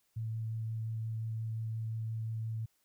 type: tone with vibrato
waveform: sine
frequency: 111.8 Hz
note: A2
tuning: 28 cents sharp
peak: -34 dBFS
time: 0.16-2.66 s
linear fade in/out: 10 ms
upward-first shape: sine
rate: 5.7 Hz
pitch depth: 10 cents each way
effects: white hiss -75 dBFS RMS until 2.84 s